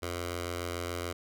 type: tone with notch filter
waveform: 10% pulse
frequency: 87 Hz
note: F2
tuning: 6 cents flat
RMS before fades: -36 dBFS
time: 0.02-1.13 s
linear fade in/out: 10 ms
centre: 180 Hz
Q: 0.55
effects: none